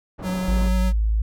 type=low-pass noise; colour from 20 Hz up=pink; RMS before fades=-34 dBFS; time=0.18-0.69 s; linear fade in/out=20 ms; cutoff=1000 Hz; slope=12 dB/octave
type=tone with vibrato; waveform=square; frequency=185 Hz; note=F#3; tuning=in tune; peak=-24 dBFS; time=0.22-0.93 s; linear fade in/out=50 ms; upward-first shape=triangle; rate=9.9 Hz; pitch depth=18 cents each way
type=tone; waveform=sine; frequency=54 Hz; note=A1; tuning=32 cents flat; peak=-17 dBFS; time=0.48-1.22 s; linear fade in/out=5 ms
effects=none